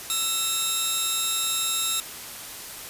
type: tone pair together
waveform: 10% pulse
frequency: 1331 / 3740 Hz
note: E6 / A#7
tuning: +16 / +5 cents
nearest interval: octave + tritone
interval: 1789 cents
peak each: -23 / -16 dBFS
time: 0.1-2 s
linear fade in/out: 0 ms
effects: white hiss -38 dBFS RMS until 2.89 s + resampled to 32000 Hz